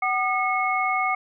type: tone cluster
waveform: sine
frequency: 754 / 1212 / 2182 Hz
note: F#5 / D#6 / C#7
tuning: +32 / -46 / -28 cents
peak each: -25 dBFS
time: 0.02-1.15 s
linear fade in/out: 5 ms
effects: none